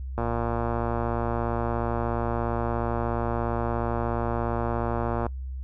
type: click train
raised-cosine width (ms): 1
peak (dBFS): -14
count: 596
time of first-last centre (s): 0.18-5.265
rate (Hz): 117
effects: noise-tail reverb RT60 0.1 s tail -22 dB re dry + added 65 Hz sine -31 dBFS peak until 5.63 s